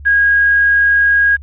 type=tone with quantisation; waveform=sine; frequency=1639 Hz; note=G#6; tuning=23 cents flat; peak=-8 dBFS; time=0.05-1.37 s; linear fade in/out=20 ms; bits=6; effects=added 71 Hz sine -30 dBFS peak until 1.42 s + resampled to 8000 Hz